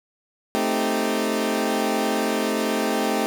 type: chord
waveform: 20% pulse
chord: A half-diminished seventh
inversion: none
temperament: equal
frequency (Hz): 220 / 261.6 / 311.1 / 392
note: A3 / C4 / Eb4 / G4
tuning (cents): 0 / 0 / 0 / 0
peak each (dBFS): -20 / -22 / -23 / -23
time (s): 0.55-3.26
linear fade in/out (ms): 0
effects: none